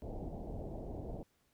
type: low-pass noise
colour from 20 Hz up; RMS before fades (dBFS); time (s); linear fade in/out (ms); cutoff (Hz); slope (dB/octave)
pink; -43; 0.02-1.23; 0; 760; 48
effects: pink hiss -75 dBFS RMS until 1.53 s